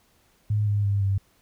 sine tone with pitch steps, 105.2 / 102.74 / 100.33 / 97.99 Hz, G#2 / G#2 / G2 / G2, +23 / -18 / +41 / 0 cents, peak -20 dBFS, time 0.5-1.18 s, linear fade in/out 5 ms, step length 170 ms, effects pink hiss -63 dBFS RMS until 1.41 s

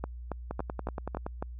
two click trains, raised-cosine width 1 ms, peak -20 / -19 dBFS, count 9 / 6, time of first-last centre 0.51-1.265 / 0.04-1.425 s, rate 10.6 / 3.61 Hz, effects added 60 Hz sine -39 dBFS peak until 1.59 s

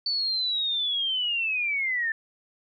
sine linear sweep, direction down, 4518 to 1760 Hz, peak -24 dBFS, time 0.06-2.12 s, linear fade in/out 2 ms, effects none

